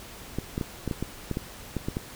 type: clicks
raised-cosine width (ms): 3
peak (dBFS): -15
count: 11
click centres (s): 0.386 / 0.579 / 0.612 / 0.877 / 0.912 / 1.026 / 1.313 / 1.371 / 1.767 / 1.885 / 1.969
effects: pink hiss -44 dBFS RMS until 2.15 s